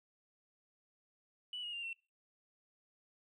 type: tone with pitch steps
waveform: sine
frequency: 2960 / 2874 / 2791 / 2710 Hz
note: F#7 / F7 / F7 / E7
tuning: 0 / +49 / -2 / +47 cents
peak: -39 dBFS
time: 1.53-1.93 s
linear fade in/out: 2 ms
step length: 100 ms
effects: noise-tail reverb RT60 0.3 s tail -22 dB re dry + tanh soft clip ceiling -35 dBFS